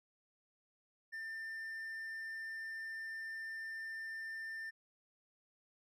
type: tone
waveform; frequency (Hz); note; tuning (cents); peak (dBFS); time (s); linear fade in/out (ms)
triangle; 1793; A6; +32; -40; 1.12-4.71; 20
effects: none